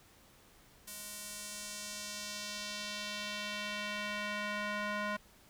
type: tone with band-pass filter sweep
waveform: square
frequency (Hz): 207.7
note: G#3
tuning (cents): 0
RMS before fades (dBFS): -40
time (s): 0.87-5.17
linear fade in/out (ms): 10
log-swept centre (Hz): 11000 to 1400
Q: 1.1
effects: pink hiss -62 dBFS RMS until 5.49 s